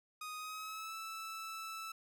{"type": "tone with pitch glide", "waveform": "sawtooth", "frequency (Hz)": [1246, 1317], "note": ["D#6", "E6"], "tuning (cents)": [2, -2], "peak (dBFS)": -39, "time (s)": [0.21, 1.92], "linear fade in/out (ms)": 5, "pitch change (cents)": 96, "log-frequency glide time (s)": [0.37, 0.95], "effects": []}